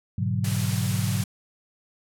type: chord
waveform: sine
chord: G# half-diminished seventh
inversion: none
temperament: equal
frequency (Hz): 103.83 / 123.47 / 146.83 / 185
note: G#2 / B2 / D3 / F#3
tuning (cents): 0 / 0 / 0 / 0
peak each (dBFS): -26 / -28 / -31 / -29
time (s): 0.18-1.24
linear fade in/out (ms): 5
type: noise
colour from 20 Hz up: white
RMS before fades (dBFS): -33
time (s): 0.44-1.24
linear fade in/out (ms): 5
effects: low-pass 12000 Hz 12 dB/octave